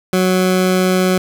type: tone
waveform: 20% pulse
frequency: 184.8 Hz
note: F#3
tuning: 2 cents flat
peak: -7 dBFS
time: 0.13-1.18 s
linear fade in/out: 2 ms
effects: none